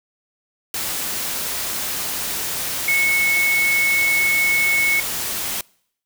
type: tone in noise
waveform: sine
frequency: 2200 Hz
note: C#7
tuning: 14 cents flat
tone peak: -15 dBFS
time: 2.88-5 s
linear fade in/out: 2 ms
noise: white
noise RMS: -25 dBFS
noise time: 0.74-5.61 s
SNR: +7 dB
effects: noise-tail reverb RT60 0.7 s tail -26 dB re dry